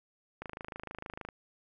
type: click train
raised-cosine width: 0.5 ms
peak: -25 dBFS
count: 24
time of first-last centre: 0.42-1.288 s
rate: 26.5 Hz
effects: none